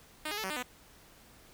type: tone with pitch steps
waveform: 5% pulse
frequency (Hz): 307.2 / 412.9 / 436.3 / 189.7 / 301.8 / 249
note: D#4 / G#4 / A4 / F#3 / D4 / B3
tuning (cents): -22 / -10 / -15 / +43 / +47 / +14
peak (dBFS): -23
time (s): 0.25-0.628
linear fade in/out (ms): 5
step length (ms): 63
effects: pink hiss -58 dBFS RMS until 1.53 s